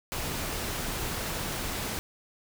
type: noise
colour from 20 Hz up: pink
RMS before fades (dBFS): -33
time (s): 0.12-1.99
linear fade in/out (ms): 0
effects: none